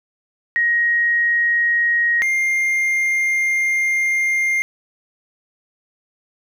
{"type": "tone pair in turn", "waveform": ["sine", "triangle"], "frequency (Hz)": [1884, 2111], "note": ["A#6", "C7"], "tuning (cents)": [18, 15], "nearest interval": "major second", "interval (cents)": 197, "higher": "second", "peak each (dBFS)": -14, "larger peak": "neither", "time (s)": [[0.56, 2.22], [2.22, 4.62]], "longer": "second", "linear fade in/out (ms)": 0, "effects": []}